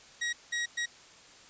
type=tone bursts at uneven times; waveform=sawtooth; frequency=1900 Hz; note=A#6; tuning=33 cents sharp; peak=-26 dBFS; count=3; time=0.21-0.33 / 0.52-0.66 / 0.77-0.86 s; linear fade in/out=10 ms; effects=white hiss -54 dBFS RMS until 1.49 s + resampled to 16000 Hz